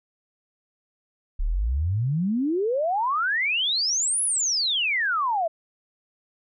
sine exponential two-way sweep, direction up then down, 32.7 to 10780 to 632 Hz, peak -21 dBFS, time 1.39-5.48 s, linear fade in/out 10 ms, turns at 4.23 s, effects none

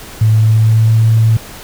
sine tone with pitch glide, 109.4 to 111.89 Hz, A2 to A2, -9 to +29 cents, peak -6 dBFS, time 0.21-1.37 s, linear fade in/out 5 ms, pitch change +38 cents, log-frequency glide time 0.34-0.97 s, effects pink hiss -32 dBFS RMS until 1.63 s

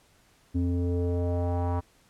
square tone with low-pass filter sweep, 87.6 Hz, F2, 6 cents sharp, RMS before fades -27 dBFS, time 0.54-1.81 s, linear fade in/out 20 ms, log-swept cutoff 280 to 990 Hz, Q 3, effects pink hiss -62 dBFS RMS until 2.09 s + low-pass 12000 Hz 12 dB/octave

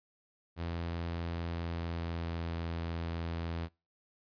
sawtooth tone with pitch glide, 84.6 to 83.63 Hz, E2 to E2, +45 to +26 cents, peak -31 dBFS, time 0.56-3.69 s, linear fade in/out 50 ms, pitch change -19 cents, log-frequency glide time 1.41-2.55 s, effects noise-tail reverb RT60 0.3 s tail -25 dB re dry + resampled to 11025 Hz

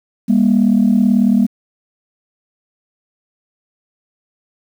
sine tone pair together, 201.6 / 239.9 Hz, G3 / A#3, +49 / +50 cents, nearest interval minor third, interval 301 cents, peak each -11 dBFS, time 0.28-1.47 s, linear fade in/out 20 ms, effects tanh soft clip ceiling -4 dBFS + 7-bit

